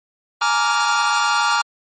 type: chord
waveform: 45% pulse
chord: Bb dominant seventh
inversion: third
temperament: just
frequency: 839.1 / 932.3 / 1165.4 / 1398.5 Hz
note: Ab5 / Bb5 / D6 / F6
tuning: +18 / 0 / -14 / +2 cents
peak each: -23 / -22 / -21 / -20 dBFS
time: 0.41-1.62 s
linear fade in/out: 10 ms
effects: MP3 32 kbps